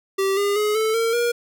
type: tone with pitch steps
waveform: square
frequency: 388.5 / 404.5 / 421.2 / 438.6 / 456.7 / 475.5 Hz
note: G4 / G#4 / G#4 / A4 / A#4 / A#4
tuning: -16 / -46 / +24 / -6 / -36 / +34 cents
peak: -19 dBFS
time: 0.18-1.32 s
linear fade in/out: 10 ms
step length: 190 ms
effects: none